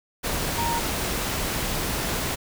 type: tone in noise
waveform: sine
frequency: 932.3 Hz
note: A#5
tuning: in tune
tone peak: -25 dBFS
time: 0.57-0.8 s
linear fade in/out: 20 ms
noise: pink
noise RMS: -27 dBFS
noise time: 0.23-2.36 s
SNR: -1 dB
effects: none